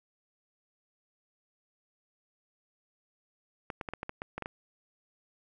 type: clicks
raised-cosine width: 0.5 ms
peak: -21 dBFS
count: 10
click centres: 3.702 / 3.812 / 3.888 / 3.936 / 4.031 / 4.094 / 4.219 / 4.38 / 4.423 / 4.459 s
effects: none